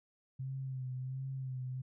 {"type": "tone with vibrato", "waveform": "sine", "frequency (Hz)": 130.81, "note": "C3", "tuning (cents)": 0, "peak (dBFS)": -37, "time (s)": [0.39, 1.82], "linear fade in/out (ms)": 10, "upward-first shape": "sine", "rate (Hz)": 1.4, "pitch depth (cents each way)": 42, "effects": []}